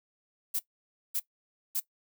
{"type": "noise bursts", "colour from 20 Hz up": "violet", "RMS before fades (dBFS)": -30, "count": 3, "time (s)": [0.54, 1.802], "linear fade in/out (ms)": 10, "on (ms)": 54, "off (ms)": 550, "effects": ["noise-tail reverb RT60 0.1 s tail -18 dB re dry"]}